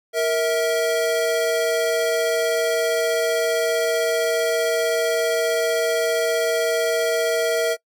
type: tone pair together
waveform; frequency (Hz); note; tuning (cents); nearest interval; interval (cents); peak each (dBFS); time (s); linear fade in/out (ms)
square; 466.2 / 649.6; A#4 / E5; 0 / -26; tritone; 574; -22; 0.13-7.77; 50
effects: noise-tail reverb RT60 0.1 s tail -23 dB re dry